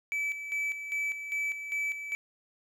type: tone with tremolo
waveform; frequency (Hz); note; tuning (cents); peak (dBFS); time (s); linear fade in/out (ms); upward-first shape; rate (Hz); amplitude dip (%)
triangle; 2304; D7; -34; -27; 0.12-2.15; 0; square; 2.5; 60
effects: none